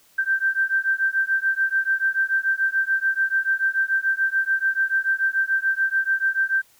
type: beating tone pair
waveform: sine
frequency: 1563 / 1569.9 Hz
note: G6 / G6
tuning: -6 / +2 cents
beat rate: 6.9 Hz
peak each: -22 dBFS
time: 0.18-6.62 s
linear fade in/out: 10 ms
effects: white hiss -57 dBFS RMS until 6.79 s